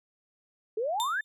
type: exponential sweep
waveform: sine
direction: up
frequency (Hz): 415.3 to 1787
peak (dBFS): -27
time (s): 0.77-1.21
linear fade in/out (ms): 5
type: tone with exponential decay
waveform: sawtooth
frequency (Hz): 3600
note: A7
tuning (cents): +39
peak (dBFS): -25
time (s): 1-1.24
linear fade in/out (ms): 0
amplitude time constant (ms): 52
effects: none